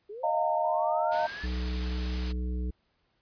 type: linear sweep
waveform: sine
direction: up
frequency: 392 to 1760 Hz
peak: -38 dBFS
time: 0.09-1.46 s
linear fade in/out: 10 ms
type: chord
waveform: sine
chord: Eb suspended second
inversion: none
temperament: equal with one note detuned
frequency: 622.3 / 698.5 / 912.1 Hz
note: Eb5 / F5 / Bb5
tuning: 0 / 0 / -38 cents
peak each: -29 dBFS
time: 0.23-1.27 s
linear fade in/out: 10 ms
type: noise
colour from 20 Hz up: white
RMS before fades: -39 dBFS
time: 1.11-2.33 s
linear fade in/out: 20 ms
type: harmonic tone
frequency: 61.74 Hz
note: B1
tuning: in tune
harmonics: 1 / 3 / 5 / 7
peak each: -29 / -39 / -43 / -46 dBFS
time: 1.43-2.71 s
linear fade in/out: 10 ms
effects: pink hiss -73 dBFS RMS until 3.21 s + resampled to 11025 Hz